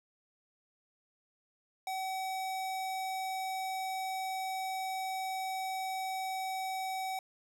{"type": "tone", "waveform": "square", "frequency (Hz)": 759, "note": "F#5", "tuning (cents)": 44, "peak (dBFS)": -35, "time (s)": [1.87, 7.19], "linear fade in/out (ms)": 2, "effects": []}